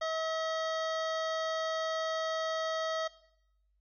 harmonic tone with a mistuned harmonic, 642 Hz, E5, 46 cents flat, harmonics 1 / 2 / 3 / 5 / 6 / 7 / 8 / 9 / 10, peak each -33 / -37 / -41 / -45 / -47 / -48 / -54 / -54 / -55 dBFS, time 0.01-3.08 s, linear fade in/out 10 ms, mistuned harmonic 6, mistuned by -49 cents, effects noise-tail reverb RT60 0.8 s tail -18 dB re dry + added 50 Hz sine -70 dBFS peak until 3.8 s

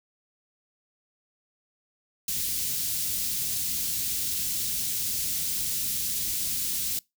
white band-stop noise, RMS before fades -29 dBFS, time 2.28-6.99 s, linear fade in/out 2 ms, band 200 to 3900 Hz, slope 12 dB/octave, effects noise-tail reverb RT60 0.2 s tail -24 dB re dry

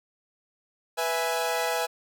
sawtooth chord, E major, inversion second, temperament equal, 493.9 / 659.3 / 830.6 Hz, B4 / E5 / G#5, 0 / 0 / 0 cents, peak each -26 dBFS, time 0.97-1.87 s, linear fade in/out 20 ms, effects none

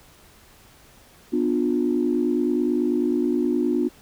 sine chord, B diminished, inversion none, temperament just, 246.9 / 296.3 / 355.6 Hz, B3 / D4 / F4, 0 / +15 / +31 cents, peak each -23 dBFS, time 1.32-3.89 s, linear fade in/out 20 ms, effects tanh soft clip ceiling -10 dBFS + pink hiss -52 dBFS RMS until 4.01 s

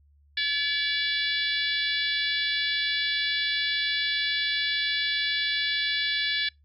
harmonic tone, 573 Hz, D5, 43 cents flat, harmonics 3 / 4 / 5 / 6 / 7 / 8 / 9, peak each -29 / -32 / -37 / -29 / -32 / -37 / -42 dBFS, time 0.37-6.49 s, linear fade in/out 5 ms, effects noise-tail reverb RT60 0.2 s tail -26 dB re dry + added 72 Hz sine -57 dBFS peak until 6.64 s

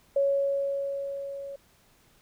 sine tone with level ramp, 556 Hz, C#5, 5 cents sharp, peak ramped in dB -20 to -36 dBFS, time 0.16-1.56 s, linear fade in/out 5 ms, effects pink hiss -62 dBFS RMS until 2.21 s

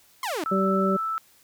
sawtooth exponential sweep, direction down, 1108.7 to 280 Hz, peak -23 dBFS, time 0.23-0.44 s, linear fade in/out 2 ms
sine tone, 1318.5 Hz, E6, in tune, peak -25 dBFS, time 0.46-1.18 s, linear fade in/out 0 ms
harmonic tone, 192.8 Hz, G3, 28 cents flat, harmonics 1 / 2 / 3, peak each -23 / -26 / -28 dBFS, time 0.51-0.97 s, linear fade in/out 10 ms
effects white hiss -58 dBFS RMS until 1.43 s

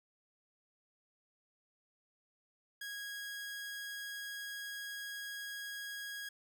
sawtooth tone, 1648 Hz, G#6, 14 cents flat, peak -38 dBFS, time 2.81-6.29 s, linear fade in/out 5 ms, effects none

